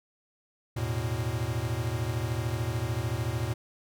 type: chord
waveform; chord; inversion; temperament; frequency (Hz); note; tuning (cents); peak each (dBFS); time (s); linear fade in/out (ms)
square; E suspended fourth; none; equal; 82.41 / 110 / 123.47; E2 / A2 / B2; 0 / 0 / 0; -37 / -32 / -33; 0.76-3.54; 10
effects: none